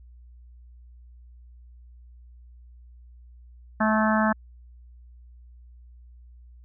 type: harmonic tone with a mistuned harmonic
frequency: 216.9 Hz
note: A3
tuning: 25 cents flat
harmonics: 1 / 3 / 4 / 5 / 6 / 7 / 8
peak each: -22 / -27 / -28 / -29 / -30 / -30 / -31 dBFS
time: 3.8-4.33 s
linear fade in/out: 10 ms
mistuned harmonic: 7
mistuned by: +22 cents
effects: added 60 Hz sine -46 dBFS peak until 6.64 s